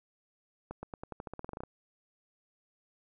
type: accelerating click train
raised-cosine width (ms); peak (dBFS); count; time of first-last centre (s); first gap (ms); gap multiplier
1; -26; 15; 0.71-1.635; 120; 0.9
effects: none